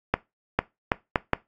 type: accelerating click train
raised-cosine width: 0.5 ms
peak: -4 dBFS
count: 5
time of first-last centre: 0.14-1.333 s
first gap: 450 ms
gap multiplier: 0.73
effects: noise-tail reverb RT60 0.2 s tail -19 dB re dry + AAC 64 kbps